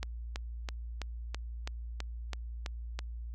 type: click train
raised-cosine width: 0.2 ms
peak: -20 dBFS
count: 10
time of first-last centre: 0.03-2.991 s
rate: 3.04 Hz
effects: added 58 Hz sine -38 dBFS peak until 3.34 s

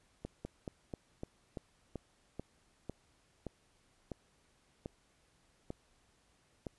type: slowing click train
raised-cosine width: 2 ms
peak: -27 dBFS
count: 14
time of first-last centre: 0.25-6.668 s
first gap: 200 ms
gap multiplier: 1.14
effects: pink hiss -71 dBFS RMS until 6.78 s + resampled to 24000 Hz

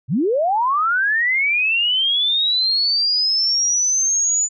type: linear sweep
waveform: sine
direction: up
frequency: 102.2 to 7010 Hz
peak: -15 dBFS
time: 0.08-4.49 s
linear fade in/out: 50 ms
effects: none

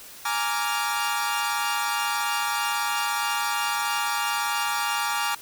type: chord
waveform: sawtooth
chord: Bb dominant seventh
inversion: third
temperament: equal with one note detuned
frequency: 830.6 / 932.3 / 1166.5 / 1396.9 Hz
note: Ab5 / Bb5 / D6 / F6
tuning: 0 / 0 / -12 / 0 cents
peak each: -26 dBFS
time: 0.25-5.35 s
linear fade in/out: 5 ms
effects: white hiss -44 dBFS RMS until 5.41 s

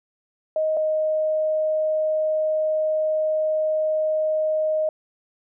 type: tone pair in turn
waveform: sine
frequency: 626 / 622.5 Hz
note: D#5 / D#5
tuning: +10 / +1 cents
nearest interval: unison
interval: 9 cents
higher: first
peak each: -19 dBFS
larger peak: neither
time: 0.56-0.77 / 0.77-4.89 s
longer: second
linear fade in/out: 2 ms
effects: none

